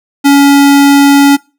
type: tone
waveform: square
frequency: 281.4 Hz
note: C#4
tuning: 26 cents sharp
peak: -3 dBFS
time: 0.24-1.37 s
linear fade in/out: 20 ms
effects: noise-tail reverb RT60 0.3 s tail -23 dB re dry